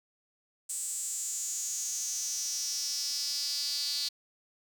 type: tone with high-pass filter sweep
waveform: sawtooth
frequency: 286.6 Hz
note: D4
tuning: 42 cents flat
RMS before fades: -34 dBFS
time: 0.69-4.09 s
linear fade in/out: 10 ms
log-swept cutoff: 8000 to 4400 Hz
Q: 6.7
effects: none